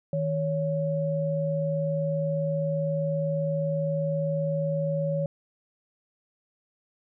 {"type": "tone pair together", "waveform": "sine", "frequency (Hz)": [158.1, 559], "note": ["D#3", "C#5"], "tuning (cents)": [28, 14], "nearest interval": "octave + minor seventh", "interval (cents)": 2186, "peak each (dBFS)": -27, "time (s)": [0.13, 5.26], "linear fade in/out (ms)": 2, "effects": []}